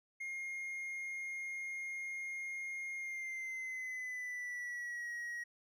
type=tone with pitch glide; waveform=triangle; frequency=2134 to 1901.2 Hz; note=C7 to A#6; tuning=+34 to +34 cents; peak=-38 dBFS; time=0.2-5.44 s; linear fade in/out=10 ms; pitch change=-200 cents; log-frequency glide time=2.97-5.1 s; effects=none